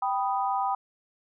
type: chord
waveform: sine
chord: G augmented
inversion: none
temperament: equal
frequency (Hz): 784 / 987.8 / 1244.5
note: G5 / B5 / D#6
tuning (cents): 0 / 0 / 0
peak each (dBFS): -27 / -29 / -32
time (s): 0.02-0.75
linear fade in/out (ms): 5
effects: none